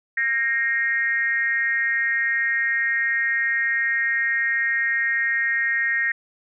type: tone with frequency modulation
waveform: sine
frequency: 1864.7 Hz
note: A#6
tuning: in tune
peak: -19 dBFS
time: 0.17-6.12 s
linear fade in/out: 5 ms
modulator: 252 Hz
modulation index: 0.76
effects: none